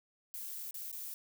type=noise with dropouts; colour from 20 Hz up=violet; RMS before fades=-43 dBFS; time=0.34-1.14 s; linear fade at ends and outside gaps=0 ms; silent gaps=0.709-0.743 / 0.915-0.928 s; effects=none